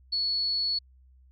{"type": "tone", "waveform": "sine", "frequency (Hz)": 4400, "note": "C#8", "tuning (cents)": -14, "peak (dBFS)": -25, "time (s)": [0.12, 0.79], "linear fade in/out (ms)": 10, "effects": ["added 64 Hz sine -54 dBFS peak until 1.31 s"]}